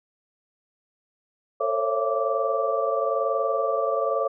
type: tone cluster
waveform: sine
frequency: 447.2 / 538 / 559 / 671 / 1166 Hz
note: A4 / C5 / C#5 / E5 / D6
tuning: +28 / +48 / +14 / +31 / -13 cents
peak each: -28 dBFS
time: 1.6-4.28 s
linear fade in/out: 10 ms
effects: none